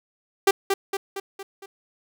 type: tone with echo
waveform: sawtooth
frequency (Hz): 392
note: G4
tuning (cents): 0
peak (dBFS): -10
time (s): 0.47-0.51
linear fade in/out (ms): 5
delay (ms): 230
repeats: 5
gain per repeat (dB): -5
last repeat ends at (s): 1.66
effects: none